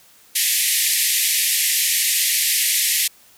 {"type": "band-pass noise", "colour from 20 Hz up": "white", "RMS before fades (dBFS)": -19, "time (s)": [0.35, 3.08], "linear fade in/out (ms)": 10, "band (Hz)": [1800, 14000], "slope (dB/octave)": 96, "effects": ["white hiss -51 dBFS RMS until 3.37 s"]}